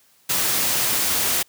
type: noise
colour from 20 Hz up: white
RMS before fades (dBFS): -21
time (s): 0.29-1.43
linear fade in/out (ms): 10
effects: white hiss -58 dBFS RMS until 1.48 s + high-pass 60 Hz 12 dB/octave